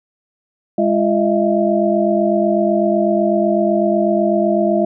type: tone cluster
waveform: sine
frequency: 206 / 342.8 / 624 / 672 Hz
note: G#3 / F4 / D#5 / E5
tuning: -14 / -32 / +5 / +33 cents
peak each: -18 dBFS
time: 0.78-4.85 s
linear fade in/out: 5 ms
effects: none